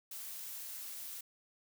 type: noise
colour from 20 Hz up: blue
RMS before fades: -45 dBFS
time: 0.11-1.21 s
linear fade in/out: 5 ms
effects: none